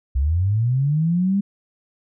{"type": "linear sweep", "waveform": "sine", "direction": "up", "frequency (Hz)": [62.1, 203], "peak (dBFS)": -16, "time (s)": [0.15, 1.41], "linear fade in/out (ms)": 10, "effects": []}